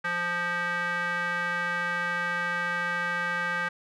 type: tone with band-pass filter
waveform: square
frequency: 174.61 Hz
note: F3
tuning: in tune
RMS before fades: -29 dBFS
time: 0.04-3.69 s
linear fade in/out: 10 ms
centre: 1600 Hz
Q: 3.7
effects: none